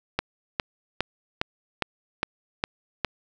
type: click train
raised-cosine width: 0.3 ms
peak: -7 dBFS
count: 8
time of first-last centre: 0.19-3.047 s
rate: 2.45 Hz
effects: none